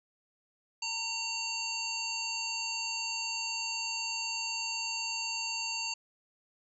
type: harmonic tone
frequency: 916 Hz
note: A#5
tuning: 31 cents flat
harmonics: 1 / 3 / 5 / 7 / 8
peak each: -42 / -37 / -36 / -44 / -42 dBFS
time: 0.82-5.94 s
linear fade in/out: 5 ms
effects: none